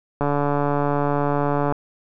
click train, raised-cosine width 1 ms, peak -8 dBFS, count 219, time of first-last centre 0.21-1.724 s, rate 144 Hz, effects none

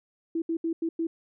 sine tone bursts at uneven times, 329.5 Hz, E4, 1 cent flat, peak -25 dBFS, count 5, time 0.35-0.42 / 0.49-0.57 / 0.64-0.73 / 0.82-0.89 / 0.99-1.07 s, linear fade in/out 5 ms, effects none

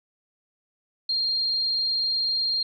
sine tone, 4208 Hz, C8, 9 cents sharp, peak -22 dBFS, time 1.09-2.63 s, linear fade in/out 5 ms, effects none

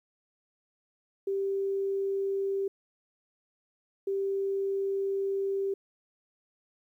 sine tone bursts at uneven times, 392 Hz, G4, in tune, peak -27 dBFS, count 2, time 1.27-2.68 / 4.07-5.74 s, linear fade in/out 5 ms, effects 11-bit

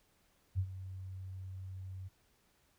sine tone with ADSR envelope, 94.1 Hz, F#2, 30 cents sharp, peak -28 dBFS, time 0.55-2.09 s, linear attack 37 ms, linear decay 69 ms, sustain -14 dB, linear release 19 ms, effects pink hiss -72 dBFS RMS until 2.78 s

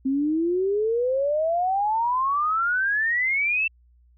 sine exponential sweep, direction up, 261.6 to 2695 Hz, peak -20 dBFS, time 0.05-3.68 s, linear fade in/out 10 ms, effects added 60 Hz sine -54 dBFS peak until 4.17 s

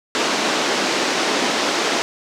pink band-pass noise, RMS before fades -20 dBFS, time 0.15-2.02 s, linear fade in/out 0 ms, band 250 to 6500 Hz, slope 24 dB/octave, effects none

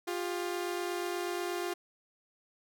sawtooth tone pair together, 351.7 / 400 Hz, F4 / G4, +12 / +35 cents, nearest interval major second, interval 223 cents, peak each -30 / -35 dBFS, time 0.07-1.74 s, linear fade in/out 10 ms, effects none

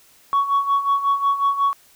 sine tone with tremolo, 1117 Hz, C#6, 13 cents sharp, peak -12 dBFS, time 0.33-1.73 s, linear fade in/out 0 ms, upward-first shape sine, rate 5.5 Hz, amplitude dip 75%, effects tanh soft clip ceiling -12 dBFS + white hiss -53 dBFS RMS until 1.95 s

